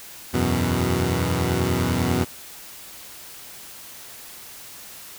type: chord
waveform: 15% pulse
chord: E suspended second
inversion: none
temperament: equal with one note detuned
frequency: 82.41 / 92.5 / 123.83 Hz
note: E2 / F#2 / B2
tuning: 0 / 0 / +5 cents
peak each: -18 dBFS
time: 0.33-2.25 s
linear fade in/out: 20 ms
effects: white hiss -41 dBFS RMS until 5.18 s